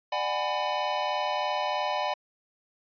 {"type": "chord", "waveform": "square", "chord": "G# half-diminished seventh", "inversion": "second", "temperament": "just", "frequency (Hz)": [598, 747.5, 830.6, 996.7], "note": ["D5", "F#5", "G#5", "B5"], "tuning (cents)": [31, 17, 0, 16], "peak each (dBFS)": -33, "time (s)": [0.12, 2.14], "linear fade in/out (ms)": 5, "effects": ["resampled to 11025 Hz"]}